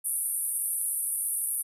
white band-pass noise, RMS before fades -30 dBFS, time 0.04-1.63 s, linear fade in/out 20 ms, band 9100 to 12000 Hz, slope 96 dB/octave, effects none

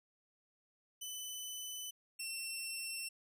15% pulse tone pair in turn, 3007 / 2705 Hz, F#7 / E7, +27 / +44 cents, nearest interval major second, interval 183 cents, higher first, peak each -35 / -33 dBFS, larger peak second, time 1.01-1.91 / 2.19-3.09 s, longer neither, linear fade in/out 10 ms, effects none

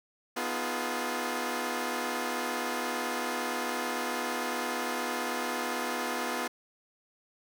10% pulse chord, F half-diminished seventh, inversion second, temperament equal with one note detuned, 246.9 / 311.1 / 349.2 / 424.8 Hz, Cb4 / Eb4 / F4 / Ab4, 0 / 0 / 0 / +39 cents, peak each -26 / -32 / -27 / -30 dBFS, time 0.36-6.48 s, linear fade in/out 10 ms, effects none

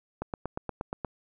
click train, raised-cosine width 1 ms, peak -18 dBFS, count 8, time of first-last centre 0.22-1.047 s, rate 8.46 Hz, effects none

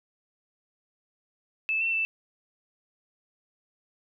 sine tone with pitch steps, 2624 / 2693 / 2652 Hz, E7 / E7 / E7, -9 / +36 / +10 cents, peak -24 dBFS, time 1.69-2.05 s, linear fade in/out 0 ms, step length 120 ms, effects none

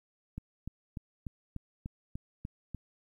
click train, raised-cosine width 5 ms, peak -26 dBFS, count 9, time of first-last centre 0.38-2.747 s, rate 3.38 Hz, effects 11-bit

